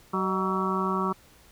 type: harmonic tone with a mistuned harmonic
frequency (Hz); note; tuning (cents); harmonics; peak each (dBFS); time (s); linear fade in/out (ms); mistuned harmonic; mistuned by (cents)
188.8; F#3; +35; 1 / 2 / 3 / 4 / 5 / 6 / 7; -29 / -31 / -41 / -40 / -33 / -29 / -33; 0.13-1.13; 10; 3; +140
effects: pink hiss -56 dBFS RMS until 1.51 s